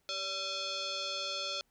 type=tone with frequency modulation; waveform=sine; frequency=392 Hz; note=G4; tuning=in tune; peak=-34 dBFS; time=0.09-1.61 s; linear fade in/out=0 ms; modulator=965 Hz; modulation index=5.2; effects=pink hiss -75 dBFS RMS until 1.7 s